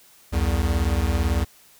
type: beating tone pair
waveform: square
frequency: 65.41 / 83.41 Hz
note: C2 / E2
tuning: 0 / +21 cents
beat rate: 18 Hz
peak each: -23 dBFS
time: 0.32-1.45 s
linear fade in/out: 20 ms
effects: white hiss -53 dBFS RMS until 1.79 s